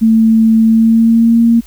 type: tone with pitch glide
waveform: sine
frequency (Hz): 223.2 to 231.7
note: A3 to A#3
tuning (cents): +25 to -10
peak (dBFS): -5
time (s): 0.01-1.61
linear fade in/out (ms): 20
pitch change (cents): +65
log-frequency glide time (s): 0.64-1.42
effects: added 50 Hz sine -37 dBFS peak until 1.66 s + white hiss -44 dBFS RMS until 1.66 s